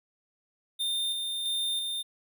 square tone with tremolo, 3622 Hz, A7, 49 cents sharp, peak -28 dBFS, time 0.79-2.03 s, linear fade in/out 20 ms, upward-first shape square, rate 1.5 Hz, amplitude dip 30%, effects none

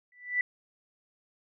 sine tone with exponential growth, 1975.5 Hz, B6, in tune, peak -21 dBFS, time 0.12-0.41 s, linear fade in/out 2 ms, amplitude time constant 62 ms, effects none

